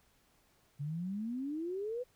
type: exponential sweep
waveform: sine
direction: up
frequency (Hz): 138.59 to 510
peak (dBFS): -35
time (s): 0.79-2.04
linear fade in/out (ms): 20
effects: pink hiss -70 dBFS RMS until 2.15 s